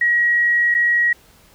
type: tone with dropouts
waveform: sine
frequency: 1904 Hz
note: A#6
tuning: 36 cents sharp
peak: -13 dBFS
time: 0.01-1.13 s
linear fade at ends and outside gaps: 5 ms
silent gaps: 0.743-0.748 s
effects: pink hiss -51 dBFS RMS until 1.54 s